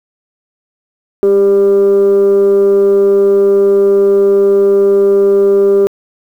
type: tone with frequency modulation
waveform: sine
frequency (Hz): 396.8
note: G4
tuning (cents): +21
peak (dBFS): -4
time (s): 1.23-5.87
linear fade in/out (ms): 0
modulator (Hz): 196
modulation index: 0.32
effects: tanh soft clip ceiling -3 dBFS + 7-bit